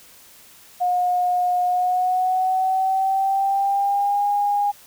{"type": "tone with pitch glide", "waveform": "sine", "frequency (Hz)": [719, 816.4], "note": ["F#5", "G#5"], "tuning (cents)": [-50, -30], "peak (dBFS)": -17, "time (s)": [0.8, 4.72], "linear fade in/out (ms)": 20, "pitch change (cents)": 220, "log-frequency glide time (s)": [1.64, 4.27], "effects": ["white hiss -48 dBFS RMS until 4.86 s"]}